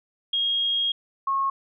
sine tone pair in turn, 3263 / 1088.9 Hz, G#7 / C#6, -31 / -31 cents, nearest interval octave + perfect fifth, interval 1900 cents, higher first, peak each -21 dBFS, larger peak neither, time 0.33-0.92 / 1.27-1.5 s, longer first, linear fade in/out 5 ms, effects none

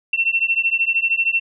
sine beating tone pair, 2700 / 2713 Hz, E7 / E7, +41 / +49 cents, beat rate 13 Hz, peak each -19 dBFS, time 0.13-1.4 s, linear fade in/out 5 ms, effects none

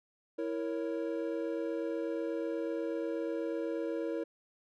triangle chord, A# diminished, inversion second, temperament equal, 329.6 / 466.2 / 554.4 Hz, E4 / A#4 / C#5, 0 / 0 / 0 cents, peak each -34 / -35 / -37 dBFS, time 0.38-4.24 s, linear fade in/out 10 ms, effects none

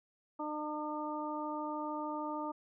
harmonic tone, 302.2 Hz, D4, 50 cents sharp, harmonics 1 / 2 / 3 / 4, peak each -40 / -43 / -40 / -43 dBFS, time 0.39-2.52 s, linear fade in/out 10 ms, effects none

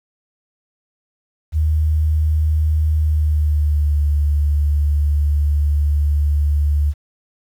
sine tone with pitch glide, 77.4 to 73.35 Hz, D#2 to D2, -9 to -2 cents, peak -13 dBFS, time 1.52-6.94 s, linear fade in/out 50 ms, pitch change -93 cents, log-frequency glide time 2.94-4.02 s, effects 8-bit

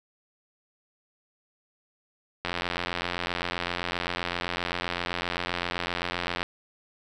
click train, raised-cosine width 0.3 ms, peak -12 dBFS, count 350, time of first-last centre 2.45-6.429 s, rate 87.7 Hz, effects none

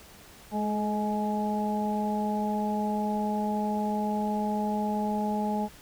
harmonic tone with a mistuned harmonic, 210 Hz, G#3, 19 cents sharp, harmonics 1 / 2 / 3 / 4, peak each -28 / -36 / -36 / -31 dBFS, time 0.51-5.69 s, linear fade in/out 50 ms, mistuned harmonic 2, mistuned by +25 cents, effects pink hiss -51 dBFS RMS until 5.81 s

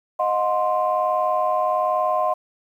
sine chord, C diminished, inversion first, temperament equal with one note detuned, 622.3 / 723.5 / 1046.5 Hz, Eb5 / Gb5 / C6, 0 / -39 / 0 cents, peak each -22 dBFS, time 0.19-2.34 s, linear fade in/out 10 ms, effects tanh soft clip ceiling -9 dBFS + 9-bit

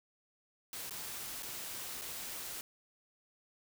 white noise with dropouts, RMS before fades -43 dBFS, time 0.73-2.61 s, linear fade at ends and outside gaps 1 ms, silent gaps 0.896-0.908 / 1.424-1.43 / 2.013-2.018 s, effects none

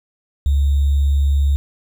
sine tone with sample-and-hold, 70.4 Hz, C#2, 27 cents sharp, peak -12 dBFS, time 0.46-1.56 s, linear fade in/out 0 ms, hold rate 3675 Hz, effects none

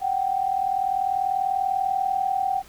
sine tone pair together, 740 / 780.2 Hz, F#5 / G5, 0 / -8 cents, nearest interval minor second, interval 92 cents, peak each -25 / -23 dBFS, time 0-2.63 s, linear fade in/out 50 ms, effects pink hiss -50 dBFS RMS until 2.68 s

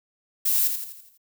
violet noise with echo, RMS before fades -22 dBFS, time 0.45-0.68 s, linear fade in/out 10 ms, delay 83 ms, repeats 6, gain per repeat -6 dB, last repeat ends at 1.178 s, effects none

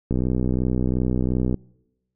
click train, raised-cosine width 3 ms, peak -10 dBFS, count 91, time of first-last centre 0.11-1.543 s, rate 62.8 Hz, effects noise-tail reverb RT60 1.0 s tail -26 dB re dry

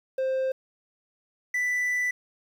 triangle tone pair in turn, 525 / 1982.1 Hz, C5 / B6, +6 / +6 cents, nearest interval octave + major seventh, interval 2300 cents, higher second, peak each -22 dBFS, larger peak neither, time 0.18-0.52 / 1.54-2.11 s, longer second, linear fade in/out 5 ms, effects 9-bit

